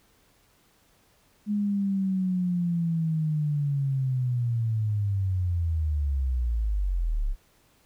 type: linear sweep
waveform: sine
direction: down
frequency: 209.4 to 32.23 Hz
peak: -23 dBFS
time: 1.46-7.36 s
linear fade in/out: 50 ms
effects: pink hiss -63 dBFS RMS until 7.85 s